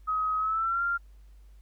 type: tone with pitch glide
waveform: sine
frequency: 1267 to 1389.7 Hz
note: D#6 to F6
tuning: +31 to -9 cents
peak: -25 dBFS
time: 0.07-0.98 s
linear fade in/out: 20 ms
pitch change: +160 cents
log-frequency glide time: 0.38-0.83 s
effects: added 50 Hz sine -49 dBFS peak until 1.61 s + pink hiss -70 dBFS RMS until 1.61 s